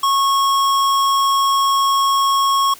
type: tone with hard clipping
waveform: sine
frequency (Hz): 1097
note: C#6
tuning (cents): -18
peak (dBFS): -15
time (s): 0.03-2.74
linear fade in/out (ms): 5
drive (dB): 17
effects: white hiss -41 dBFS RMS until 2.79 s